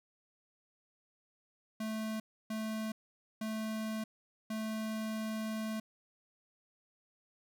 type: tone bursts at uneven times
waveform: square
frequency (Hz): 218.7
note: A3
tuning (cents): -10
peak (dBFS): -36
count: 4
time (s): 1.8-2.2 / 2.5-2.92 / 3.41-4.04 / 4.5-5.8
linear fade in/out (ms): 5
effects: none